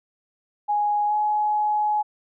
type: tone with pitch glide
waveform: sine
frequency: 830.6 to 843.2 Hz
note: G#5 to G#5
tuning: 0 to +26 cents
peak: -19 dBFS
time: 0.68-2.03 s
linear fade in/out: 20 ms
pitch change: +26 cents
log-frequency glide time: 1.07-1.13 s
effects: none